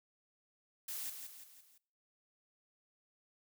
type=noise with echo; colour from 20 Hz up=blue; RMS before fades=-42 dBFS; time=0.88-1.1 s; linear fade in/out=5 ms; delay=170 ms; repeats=4; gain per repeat=-6 dB; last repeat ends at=1.78 s; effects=noise-tail reverb RT60 0.5 s tail -22 dB re dry